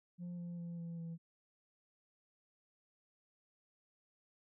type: tone with pitch steps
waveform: sine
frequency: 175.7 / 173.28 / 170.9 / 168.54 / 166.22 Hz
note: F3 / F3 / F3 / E3 / E3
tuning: +11 / -13 / -37 / +39 / +15 cents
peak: -39 dBFS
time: 0.18-1.18 s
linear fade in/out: 50 ms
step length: 200 ms
effects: tanh soft clip ceiling -41 dBFS